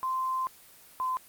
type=tone pair in turn; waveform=sine; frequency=1040 / 1027.5 Hz; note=C6 / C6; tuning=-11 / -32 cents; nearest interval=unison; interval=21 cents; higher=first; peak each=-27 dBFS; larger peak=neither; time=0.03-0.47 / 1-1.17 s; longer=first; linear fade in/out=0 ms; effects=white hiss -54 dBFS RMS until 1.28 s + Opus 24 kbps